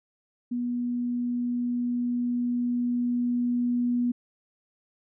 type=tone with level ramp; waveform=sine; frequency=243 Hz; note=B3; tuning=28 cents flat; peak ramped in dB=-26 to -22 dBFS; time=0.51-4.12 s; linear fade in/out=10 ms; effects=none